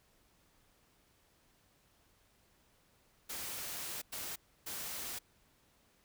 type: noise bursts at uneven times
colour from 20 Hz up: white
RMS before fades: -42 dBFS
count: 3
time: 3.29-4.02 / 4.12-4.36 / 4.66-5.19 s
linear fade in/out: 10 ms
effects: pink hiss -70 dBFS RMS until 6.04 s